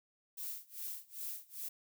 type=noise with tremolo; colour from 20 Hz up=violet; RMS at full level=-41 dBFS; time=0.37-1.69 s; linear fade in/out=10 ms; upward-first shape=sine; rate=2.5 Hz; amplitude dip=95%; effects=none